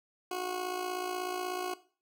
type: tone with amplitude modulation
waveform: 20% pulse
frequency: 365 Hz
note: F#4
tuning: 24 cents flat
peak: -26 dBFS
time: 0.31-1.74 s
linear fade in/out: 5 ms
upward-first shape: sine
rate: 56.4 Hz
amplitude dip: 60%
effects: noise-tail reverb RT60 0.4 s tail -17 dB re dry